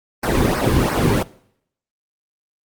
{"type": "noise with flanger", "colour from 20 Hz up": "brown", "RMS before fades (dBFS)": -17, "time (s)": [0.23, 1.23], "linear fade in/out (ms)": 5, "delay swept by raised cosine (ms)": [0.28, 1.58], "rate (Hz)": 2.9, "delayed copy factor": -0.95, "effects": ["noise-tail reverb RT60 0.7 s tail -21 dB re dry", "Opus 24 kbps"]}